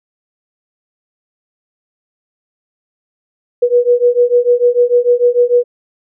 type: beating tone pair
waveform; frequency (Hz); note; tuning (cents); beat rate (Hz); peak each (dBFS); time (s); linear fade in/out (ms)
sine; 482.7 / 489.4; B4 / B4; -40 / -16; 6.7; -11; 3.62-5.64; 10
effects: none